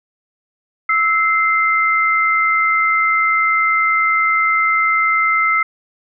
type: tone pair together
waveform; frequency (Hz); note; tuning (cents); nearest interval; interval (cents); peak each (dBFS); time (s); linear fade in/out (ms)
sine; 1310.3 / 2080; E6 / C7; -11 / -11; minor sixth; 800; -15; 0.89-5.63; 5
effects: none